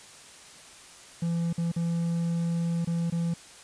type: tone with dropouts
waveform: triangle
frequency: 168.8 Hz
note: E3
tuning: 41 cents sharp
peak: -23 dBFS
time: 1.22-3.34 s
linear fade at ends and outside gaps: 5 ms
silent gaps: 1.529-1.579 / 1.718-1.762 / 2.848-2.872 / 3.101-3.122 s
effects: white hiss -49 dBFS RMS until 3.63 s + resampled to 22050 Hz